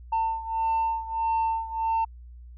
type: beating tone pair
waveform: sine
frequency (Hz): 899 / 900.6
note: A5 / A5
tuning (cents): +37 / +40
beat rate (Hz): 1.6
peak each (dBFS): -24 / -27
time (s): 0.12-2.05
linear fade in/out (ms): 10
effects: tanh soft clip ceiling -20 dBFS + added 60 Hz sine -42 dBFS peak until 2.57 s